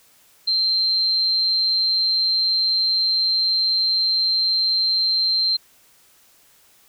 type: tone with amplitude modulation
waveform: sine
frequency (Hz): 4138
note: C8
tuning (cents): -20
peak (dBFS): -15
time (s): 0.47-5.57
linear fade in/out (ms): 10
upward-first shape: sine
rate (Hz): 207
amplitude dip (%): 35
effects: white hiss -55 dBFS RMS until 6.88 s